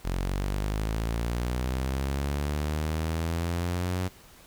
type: linear sweep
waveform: sawtooth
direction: up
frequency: 43.65 to 92.5 Hz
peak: -23 dBFS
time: 0.04-4.09 s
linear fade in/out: 20 ms
effects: pink hiss -53 dBFS RMS until 4.46 s